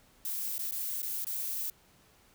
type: noise with dropouts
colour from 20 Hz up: violet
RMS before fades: -35 dBFS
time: 0.25-1.7 s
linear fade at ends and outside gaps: 2 ms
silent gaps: 0.582-0.591 / 0.711-0.721 / 1.02-1.028 / 1.245-1.268 s
effects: pink hiss -63 dBFS RMS until 2.34 s